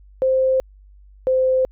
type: tone pair in turn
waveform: sine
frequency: 523.3 / 518.5 Hz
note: C5 / C5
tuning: 0 / -16 cents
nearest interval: unison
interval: 16 cents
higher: first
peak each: -14 dBFS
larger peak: neither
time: 0.22-0.6 / 1.27-1.65 s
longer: neither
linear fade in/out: 0 ms
effects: added 49 Hz sine -44 dBFS peak until 1.71 s